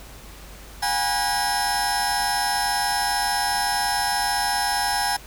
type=tone cluster; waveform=30% pulse; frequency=735 / 815 / 962 / 5270 Hz; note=F#5 / G#5 / B5 / E8; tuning=-12 / -33 / -46 / -1 cents; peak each=-27 / -21 / -27 / -23 dBFS; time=0.82-5.17 s; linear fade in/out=10 ms; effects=added 50 Hz sine -43 dBFS peak until 5.26 s + pink hiss -44 dBFS RMS until 5.26 s